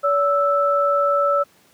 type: tone pair together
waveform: sine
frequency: 570.6 / 1318.5 Hz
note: C#5 / E6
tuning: +50 / 0 cents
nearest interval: octave + minor third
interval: 1450 cents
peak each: -18 dBFS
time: 0.03-1.44 s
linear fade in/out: 20 ms
effects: pink hiss -55 dBFS RMS until 1.73 s + high-pass 150 Hz 12 dB/octave